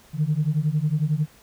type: beating tone pair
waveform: sine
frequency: 146.83 / 157.83 Hz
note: D3 / D#3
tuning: 0 / +25 cents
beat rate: 11 Hz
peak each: -22 dBFS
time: 0.13-1.27 s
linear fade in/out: 50 ms
effects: tanh soft clip ceiling -13 dBFS + pink hiss -53 dBFS RMS until 1.42 s